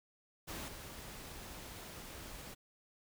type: noise with level steps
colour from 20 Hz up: pink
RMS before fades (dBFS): -44 / -49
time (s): 0.47-2.55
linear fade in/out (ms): 20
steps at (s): 0.68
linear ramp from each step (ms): 2
effects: none